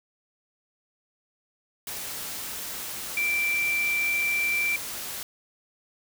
sine tone in noise, 2347 Hz, D7, 2 cents flat, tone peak -23 dBFS, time 3.17-4.76 s, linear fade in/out 2 ms, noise white, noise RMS -35 dBFS, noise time 1.87-5.23 s, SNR +9 dB, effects none

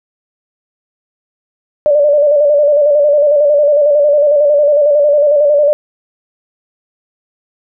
sine tone with vibrato, 585 Hz, D5, 7 cents flat, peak -6 dBFS, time 1.86-5.73 s, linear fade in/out 0 ms, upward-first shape square, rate 11 Hz, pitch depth 44 cents each way, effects none

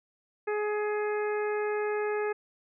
harmonic tone, 420 Hz, G#4, 19 cents sharp, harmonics 1 / 2 / 3 / 4 / 5 / 6, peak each -28 / -37 / -40 / -39 / -43 / -46 dBFS, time 0.47-2.33 s, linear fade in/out 10 ms, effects none

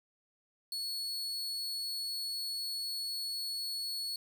40% pulse tone, 4388 Hz, C#8, 18 cents flat, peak -34 dBFS, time 0.72-4.16 s, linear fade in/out 2 ms, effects none

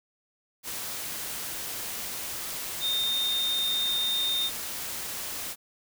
sine tone in noise, 3654 Hz, A#7, 35 cents flat, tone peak -25 dBFS, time 2.8-4.51 s, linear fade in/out 50 ms, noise white, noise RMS -35 dBFS, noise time 0.63-5.56 s, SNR +7 dB, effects none

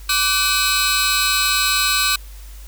sawtooth tone cluster, 1165 / 1513 / 2545 / 3892 / 4195 Hz, D6 / F#6 / D#7 / B7 / C8, -14 / +38 / +39 / -26 / +4 cents, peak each -19 dBFS, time 0.09-2.16 s, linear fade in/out 5 ms, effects added 50 Hz sine -34 dBFS peak until 2.67 s + white hiss -46 dBFS RMS until 2.67 s

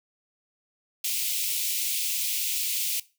white high-pass noise, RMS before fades -28 dBFS, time 1.04-3 s, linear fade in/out 5 ms, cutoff 2300 Hz, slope 48 dB/octave, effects noise-tail reverb RT60 0.3 s tail -19 dB re dry

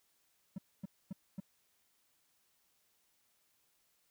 triangle tone bursts, 190.8 Hz, G3, 47 cents flat, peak -36 dBFS, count 4, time 0.56-1.402 s, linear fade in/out 5 ms, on 23 ms, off 250 ms, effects white hiss -75 dBFS RMS until 4.1 s

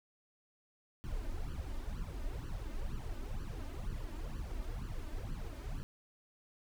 brown noise with flanger, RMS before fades -40 dBFS, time 1.04-5.83 s, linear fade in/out 0 ms, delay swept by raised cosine 0.66 to 3.36 ms, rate 2.1 Hz, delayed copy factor +1, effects none

